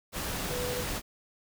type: tone in noise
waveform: sine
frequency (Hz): 493.9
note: B4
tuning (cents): 0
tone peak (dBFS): -33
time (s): 0.49-0.85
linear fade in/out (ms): 50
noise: pink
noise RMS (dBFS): -34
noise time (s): 0.12-1.02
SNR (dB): -2
effects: none